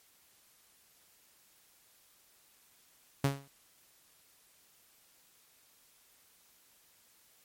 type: tone with exponential decay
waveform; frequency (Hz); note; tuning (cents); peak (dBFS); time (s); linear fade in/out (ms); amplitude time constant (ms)
sawtooth; 138.59; C#3; 0; -20; 3.24-3.48; 5; 52
effects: white hiss -65 dBFS RMS until 7.44 s + MP3 64 kbps